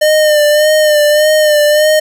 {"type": "tone with vibrato", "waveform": "square", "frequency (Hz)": 605, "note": "D#5", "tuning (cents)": -49, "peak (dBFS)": -7, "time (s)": [0.01, 2], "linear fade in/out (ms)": 10, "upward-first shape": "sine", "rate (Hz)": 1.7, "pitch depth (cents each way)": 37, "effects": []}